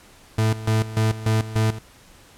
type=tone with tremolo; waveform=40% pulse; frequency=110 Hz; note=A2; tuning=in tune; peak=-16 dBFS; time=0.38-1.79 s; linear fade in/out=5 ms; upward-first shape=square; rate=3.4 Hz; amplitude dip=80%; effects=pink hiss -50 dBFS RMS until 2.37 s + low-pass 12000 Hz 12 dB/octave